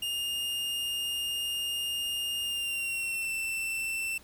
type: tone with pitch glide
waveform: 45% pulse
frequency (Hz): 2829 to 2678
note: F7 to E7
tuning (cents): +22 to +27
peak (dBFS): -30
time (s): 0.02-4.18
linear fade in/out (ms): 5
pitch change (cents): -95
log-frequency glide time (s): 2.43-3.32
effects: added 60 Hz sine -61 dBFS peak until 4.23 s + pink hiss -56 dBFS RMS until 4.23 s